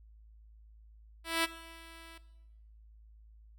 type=tone with ADSR envelope; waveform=5% pulse; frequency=329.6 Hz; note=E4; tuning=in tune; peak=-15 dBFS; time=1.24-2.18 s; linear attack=200 ms; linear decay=25 ms; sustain=-24 dB; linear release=5 ms; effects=noise-tail reverb RT60 1.0 s tail -17 dB re dry + added 54 Hz sine -54 dBFS peak until 3.58 s